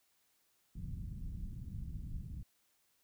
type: low-pass noise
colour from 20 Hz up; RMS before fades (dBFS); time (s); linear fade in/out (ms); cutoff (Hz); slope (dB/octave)
pink; -43; 0.75-2.43; 5; 180; 24
effects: white hiss -75 dBFS RMS until 3.03 s